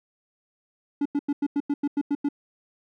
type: tone bursts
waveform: triangle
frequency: 286.9 Hz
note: D4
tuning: 40 cents flat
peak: -19 dBFS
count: 10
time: 1.01-2.288 s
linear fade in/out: 5 ms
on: 45 ms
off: 92 ms
effects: none